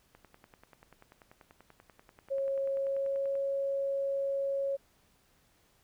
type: click train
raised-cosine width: 0.5 ms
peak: -38 dBFS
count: 34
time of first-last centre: 0.15-3.354 s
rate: 10.3 Hz
type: tone with pitch glide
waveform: sine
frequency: 546 to 551.1 Hz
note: C#5 to C#5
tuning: -26 to -10 cents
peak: -29 dBFS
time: 2.3-4.77 s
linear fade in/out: 20 ms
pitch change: +16 cents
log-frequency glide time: 2.72-3.37 s
effects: pink hiss -68 dBFS RMS until 5.83 s